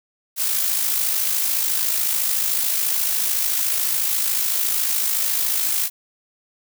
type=noise with amplitude modulation; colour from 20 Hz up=blue; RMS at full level=-19 dBFS; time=0.36-5.9 s; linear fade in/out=50 ms; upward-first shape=sine; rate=53.9 Hz; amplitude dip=45%; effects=none